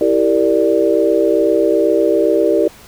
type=chord; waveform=sine; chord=E half-diminished seventh; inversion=none; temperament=equal with one note detuned; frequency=329.6 / 392 / 459.7 / 587.3 Hz; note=E4 / G4 / Bb4 / D5; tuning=0 / 0 / -24 / 0 cents; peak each=-16 dBFS; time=0.01-2.68 s; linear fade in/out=2 ms; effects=pink hiss -41 dBFS RMS until 2.87 s